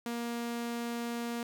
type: tone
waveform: sawtooth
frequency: 235.8 Hz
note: A#3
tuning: 20 cents sharp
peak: -30 dBFS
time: 0.06-1.43 s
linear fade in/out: 2 ms
effects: 11-bit